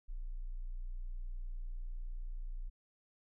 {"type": "tone", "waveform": "sine", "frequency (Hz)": 29.77, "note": "A#0", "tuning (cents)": 37, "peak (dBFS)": -38, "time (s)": [0.08, 2.7], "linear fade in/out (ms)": 20, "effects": []}